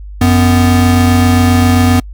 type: tone pair together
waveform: square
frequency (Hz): 92.05 / 248.6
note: F#2 / B3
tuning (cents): -8 / +12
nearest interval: octave + perfect fourth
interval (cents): 1720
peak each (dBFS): -10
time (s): 0.21-2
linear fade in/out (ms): 5
effects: noise-tail reverb RT60 0.1 s tail -26 dB re dry + added 50 Hz sine -25 dBFS peak until 2.13 s